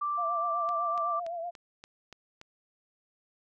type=tone; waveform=sine; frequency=1174.7 Hz; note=D6; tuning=in tune; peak=-28 dBFS; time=0.01-1.2 s; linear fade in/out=10 ms
type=tone with vibrato; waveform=sine; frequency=682 Hz; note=F5; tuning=41 cents flat; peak=-33 dBFS; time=0.17-1.51 s; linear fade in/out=20 ms; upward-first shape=triangle; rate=7.9 Hz; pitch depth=77 cents each way
type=click train; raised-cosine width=0.2 ms; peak=-29 dBFS; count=7; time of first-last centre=0.69-2.414 s; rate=3.48 Hz
effects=none